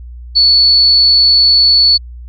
sine tone, 4435 Hz, C#8, in tune, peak -5 dBFS, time 0.35-1.98 s, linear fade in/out 20 ms, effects added 60 Hz sine -27 dBFS peak until 2.28 s

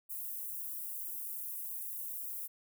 white high-pass noise, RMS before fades -41 dBFS, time 0.09-2.48 s, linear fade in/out 20 ms, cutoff 11000 Hz, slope 24 dB/octave, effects none

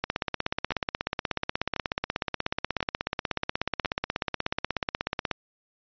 two click trains, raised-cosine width 0.3 ms, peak -12 / -10 dBFS, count 4 / 88, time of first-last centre 0.72-3.848 / 0.04-5.313 s, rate 0.959 / 16.5 Hz, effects resampled to 11025 Hz

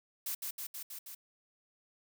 blue noise with echo, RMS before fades -37 dBFS, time 0.26-0.35 s, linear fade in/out 5 ms, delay 160 ms, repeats 5, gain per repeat -2 dB, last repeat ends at 1.15 s, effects none

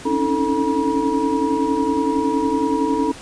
sine tone cluster, 272.8 / 283.6 / 317.2 / 441.3 / 961 Hz, C#4 / C#4 / D#4 / A4 / B5, -28 / +40 / +33 / +5 / -48 cents, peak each -23 dBFS, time 0.05-3.12 s, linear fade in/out 10 ms, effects pink hiss -38 dBFS RMS until 3.21 s + resampled to 22050 Hz

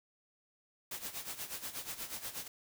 white noise with tremolo, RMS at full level -40 dBFS, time 0.91-2.48 s, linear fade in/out 5 ms, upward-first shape sine, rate 8.3 Hz, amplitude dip 75%, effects none

